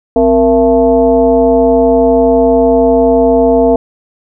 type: tone with frequency modulation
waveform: sine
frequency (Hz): 466.2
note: A#4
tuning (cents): 0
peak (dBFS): -5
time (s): 0.16-3.76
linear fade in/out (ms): 2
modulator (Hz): 206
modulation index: 1.2
effects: none